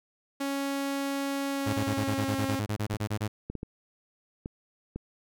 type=tone with pitch glide; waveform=sawtooth; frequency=277.2 to 269.9 Hz; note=C#4 to C#4; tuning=0 to -46 cents; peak=-25 dBFS; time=0.4-2.6 s; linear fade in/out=10 ms; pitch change=-46 cents; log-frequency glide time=1.49-2.38 s
type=tone bursts; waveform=sawtooth; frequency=105.6 Hz; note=G#2; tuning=29 cents sharp; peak=-24 dBFS; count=16; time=1.66-3.28 s; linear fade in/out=10 ms; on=75 ms; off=28 ms
type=clicks; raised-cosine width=3 ms; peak=-22 dBFS; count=6; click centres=2.94 / 3.5 / 3.553 / 3.631 / 4.459 / 4.96 s
effects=none